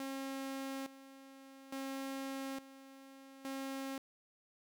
sawtooth tone with tremolo, 269.9 Hz, C#4, 46 cents flat, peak -36 dBFS, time 0-3.98 s, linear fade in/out 2 ms, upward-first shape square, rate 0.58 Hz, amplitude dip 80%, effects none

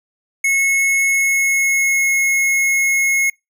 square tone with pitch glide, 2185 to 2170 Hz, C#7 to C#7, -26 to -37 cents, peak -14 dBFS, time 0.44-3.3 s, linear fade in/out 5 ms, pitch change -11 cents, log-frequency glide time 1.07-2.11 s, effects noise-tail reverb RT60 0.2 s tail -25 dB re dry

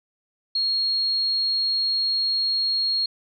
sine tone, 4275 Hz, C8, 36 cents sharp, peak -20 dBFS, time 0.55-3.06 s, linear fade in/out 5 ms, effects none

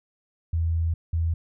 sine tone pair in turn, 82.5 / 82.5 Hz, E2 / E2, +2 / +2 cents, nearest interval unison, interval 0 cents, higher neither, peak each -21 dBFS, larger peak neither, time 0.53-0.94 / 1.13-1.34 s, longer first, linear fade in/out 5 ms, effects none

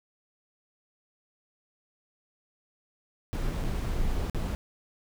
brown noise with dropouts, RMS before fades -29 dBFS, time 3.33-4.55 s, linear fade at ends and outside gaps 0 ms, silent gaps 3.639-3.645 / 4.298-4.347 s, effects none

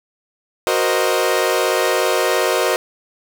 sawtooth chord, C half-diminished seventh, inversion second, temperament equal, 370 / 466.2 / 523.3 / 622.3 Hz, Gb4 / Bb4 / C5 / Eb5, 0 / 0 / 0 / 0 cents, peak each -17 dBFS, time 0.67-2.76 s, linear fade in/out 0 ms, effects none

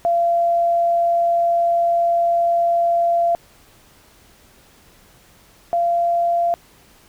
sine tone pair in turn, 685 / 687.8 Hz, F5 / F5, -34 / -27 cents, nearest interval unison, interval 7 cents, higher second, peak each -14 / -15 dBFS, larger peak first, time 0.05-3.35 / 5.73-6.54 s, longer first, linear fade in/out 0 ms, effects pink hiss -51 dBFS RMS until 7.08 s

